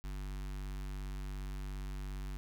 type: tone with notch filter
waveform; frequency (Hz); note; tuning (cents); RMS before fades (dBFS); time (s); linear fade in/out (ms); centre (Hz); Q
square; 48.63; G1; -13; -41; 0.04-2.37; 0; 540; 1.1
effects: none